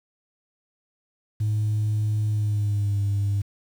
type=tone with pitch glide; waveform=sine; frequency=106.6 to 100.62 Hz; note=G#2 to G2; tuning=+46 to +46 cents; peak=-19 dBFS; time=1.4-3.42 s; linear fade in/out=10 ms; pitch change=-100 cents; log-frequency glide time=2.28-2.99 s; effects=tanh soft clip ceiling -18 dBFS + 8-bit